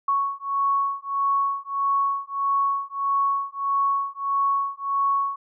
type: beating tone pair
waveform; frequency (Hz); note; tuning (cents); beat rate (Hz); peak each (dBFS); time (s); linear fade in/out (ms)
sine; 1108.7 / 1110.3; C#6 / C#6; 0 / +2; 1.6; -24; 0.08-5.36; 5
effects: none